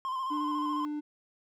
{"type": "tone with vibrato", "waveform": "triangle", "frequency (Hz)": 1046.5, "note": "C6", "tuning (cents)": 0, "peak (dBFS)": -29, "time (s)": [0.05, 0.85], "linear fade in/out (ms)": 0, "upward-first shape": "square", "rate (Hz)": 14, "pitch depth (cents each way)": 35}
{"type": "tone", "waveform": "triangle", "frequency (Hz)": 297.8, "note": "D4", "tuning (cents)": 24, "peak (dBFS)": -30, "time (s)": [0.3, 1.01], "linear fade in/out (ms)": 20}
{"effects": []}